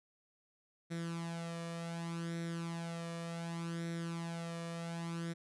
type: tone with flanger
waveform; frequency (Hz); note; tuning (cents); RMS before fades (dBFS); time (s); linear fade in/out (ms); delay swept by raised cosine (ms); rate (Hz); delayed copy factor
sawtooth; 167.9; E3; +32; -41; 0.9-5.34; 20; 0.52 to 1.72; 0.67; +0.65
effects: resampled to 24000 Hz